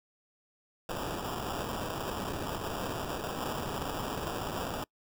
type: noise with sample-and-hold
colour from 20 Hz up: violet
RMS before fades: -36 dBFS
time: 0.89-4.84 s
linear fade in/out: 2 ms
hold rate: 2100 Hz
effects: noise-tail reverb RT60 0.1 s tail -25 dB re dry